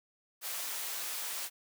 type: high-pass noise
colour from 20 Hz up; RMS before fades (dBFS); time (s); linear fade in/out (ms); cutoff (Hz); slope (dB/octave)
white; -38; 0.41-1.5; 50; 570; 12
effects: none